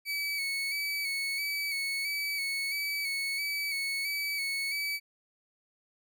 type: tone with vibrato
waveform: 30% pulse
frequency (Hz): 2249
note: C#7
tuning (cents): +24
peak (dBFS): -28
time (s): 0.05-5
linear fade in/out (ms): 50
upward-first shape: square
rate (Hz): 1.5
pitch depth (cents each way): 32
effects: none